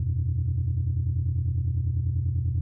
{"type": "chord", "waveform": "sine", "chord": "E suspended second", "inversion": "none", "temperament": "equal", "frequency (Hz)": [82.41, 92.5, 123.47], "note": ["E2", "F#2", "B2"], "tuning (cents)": [0, 0, 0], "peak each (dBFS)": -26, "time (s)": [0, 2.61], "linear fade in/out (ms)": 5, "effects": ["tanh soft clip ceiling -18 dBFS"]}